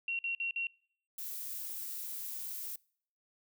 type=tone bursts; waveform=sine; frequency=2739 Hz; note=F7; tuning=34 cents flat; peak=-32 dBFS; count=4; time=0.08-0.67 s; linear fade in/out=2 ms; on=110 ms; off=50 ms
type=noise; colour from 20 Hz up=violet; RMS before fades=-41 dBFS; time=1.18-2.76 s; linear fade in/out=5 ms
effects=noise-tail reverb RT60 0.6 s tail -26 dB re dry